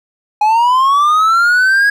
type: linear sweep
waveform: triangle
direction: up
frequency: 830.6 to 1661.2 Hz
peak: -6 dBFS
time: 0.41-1.9 s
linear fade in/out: 5 ms
effects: none